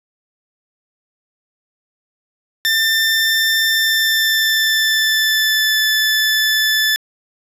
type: tone with pitch glide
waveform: 20% pulse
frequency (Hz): 1789 to 1745.1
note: A6 to A6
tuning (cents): +28 to -15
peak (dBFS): -8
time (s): 2.65-6.96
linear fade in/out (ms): 0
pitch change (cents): -43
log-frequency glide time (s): 3.7-5.85
effects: resampled to 32000 Hz + 8-bit